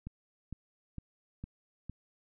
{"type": "click train", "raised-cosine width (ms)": 5, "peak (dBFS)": -28, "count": 5, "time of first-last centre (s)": [0.07, 1.896], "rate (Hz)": 2.19, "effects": []}